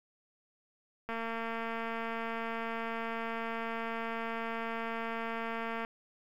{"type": "click train", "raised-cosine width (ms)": 0.5, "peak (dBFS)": -23, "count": 1086, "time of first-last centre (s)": [1.09, 5.849], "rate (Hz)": 228, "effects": ["10-bit"]}